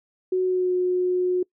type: tone with pitch glide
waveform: sine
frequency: 370 to 363 Hz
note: F#4 to F#4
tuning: 0 to -33 cents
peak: -19 dBFS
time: 0.32-1.43 s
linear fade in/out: 5 ms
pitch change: -33 cents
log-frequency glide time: 0.44-0.73 s
effects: noise-tail reverb RT60 0.1 s tail -24 dB re dry